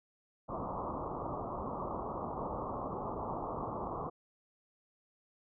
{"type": "low-pass noise", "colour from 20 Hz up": "white", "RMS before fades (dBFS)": -39, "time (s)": [0.48, 4.1], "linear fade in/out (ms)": 20, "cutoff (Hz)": 1200, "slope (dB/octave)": 96, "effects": []}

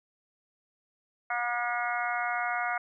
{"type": "harmonic tone", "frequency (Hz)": 240.4, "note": "B3", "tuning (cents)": -46, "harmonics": [3, 4, 5, 6, 7, 8, 9], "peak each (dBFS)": [-32, -40, -36, -33, -43, -40, -36], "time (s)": [1.3, 2.78], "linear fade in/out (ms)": 5, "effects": []}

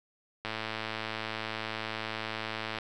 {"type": "click train", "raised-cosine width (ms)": 0.3, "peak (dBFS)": -18, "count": 258, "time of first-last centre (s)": [0.45, 2.786], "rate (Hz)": 110, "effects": []}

